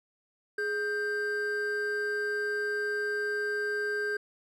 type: tone pair together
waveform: triangle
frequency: 417.2 / 1575 Hz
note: G#4 / G6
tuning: +8 / +8 cents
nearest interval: octave + major seventh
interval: 2300 cents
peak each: -30 / -29 dBFS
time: 0.58-4.17 s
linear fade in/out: 5 ms
effects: none